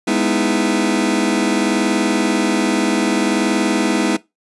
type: chord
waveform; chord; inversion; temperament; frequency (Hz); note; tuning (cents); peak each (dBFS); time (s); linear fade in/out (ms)
sawtooth; E major seventh; first; just; 206 / 247.2 / 309 / 329.6; G#3 / B3 / D#4 / E4; -14 / +2 / -12 / 0; -16; 0.07-4.17; 10
effects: noise-tail reverb RT60 0.2 s tail -20 dB re dry + resampled to 24000 Hz